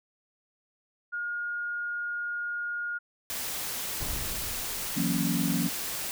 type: tone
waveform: sine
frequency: 1427 Hz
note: F6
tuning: 37 cents sharp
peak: -30 dBFS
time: 1.12-2.99 s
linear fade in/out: 20 ms
type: noise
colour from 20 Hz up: white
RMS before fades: -34 dBFS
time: 3.3-6.11 s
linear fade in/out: 0 ms
type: noise with exponential decay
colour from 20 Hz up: brown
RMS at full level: -31 dBFS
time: 4-5.57 s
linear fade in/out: 5 ms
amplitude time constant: 340 ms
type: chord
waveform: sine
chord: F# dominant seventh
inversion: third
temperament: equal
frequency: 164.81 / 185 / 233.1 / 277.2 Hz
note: E3 / F#3 / A#3 / C#4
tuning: 0 / 0 / 0 / 0 cents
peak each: -31 dBFS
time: 4.96-5.69 s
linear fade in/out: 10 ms
effects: none

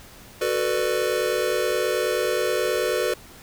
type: chord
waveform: square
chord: B minor seventh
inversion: second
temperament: just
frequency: 370.4 / 444.5 / 493.9 / 592.7 Hz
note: F#4 / A4 / B4 / D5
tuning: +2 / +18 / 0 / +16 cents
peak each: -28 / -28 / -26 / -29 dBFS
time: 0.41-3.14 s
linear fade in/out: 5 ms
effects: pink hiss -46 dBFS RMS until 3.42 s

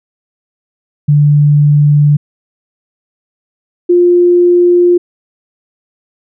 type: tone pair in turn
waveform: sine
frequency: 146.83 / 352.2 Hz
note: D3 / F4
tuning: 0 / +15 cents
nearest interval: octave + minor third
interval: 1515 cents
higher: second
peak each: -4 dBFS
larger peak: neither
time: 1.08-2.17 / 3.89-4.98 s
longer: neither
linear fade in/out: 10 ms
effects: none

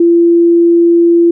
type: tone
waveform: sine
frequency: 340.5 Hz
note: F4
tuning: 44 cents flat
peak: -4 dBFS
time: 0-1.31 s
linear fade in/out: 5 ms
effects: none

